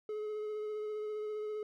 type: tone with vibrato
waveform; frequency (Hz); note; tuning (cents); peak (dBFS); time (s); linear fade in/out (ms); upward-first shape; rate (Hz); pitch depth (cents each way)
triangle; 425.5; G#4; +42; -34; 0.09-1.63; 2; sine; 15; 16
effects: none